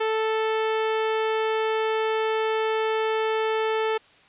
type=tone; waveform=sawtooth; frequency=440 Hz; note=A4; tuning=in tune; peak=-18 dBFS; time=0-3.98 s; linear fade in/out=10 ms; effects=white hiss -55 dBFS RMS until 4.28 s + resampled to 8000 Hz